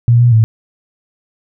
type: tone with pitch steps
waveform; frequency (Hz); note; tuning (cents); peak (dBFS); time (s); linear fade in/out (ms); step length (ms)
sine; 118.8 / 121 / 111.5; A#2 / B2 / A2; +33 / -35 / +23; -5; 0.08-0.44; 0; 120
effects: none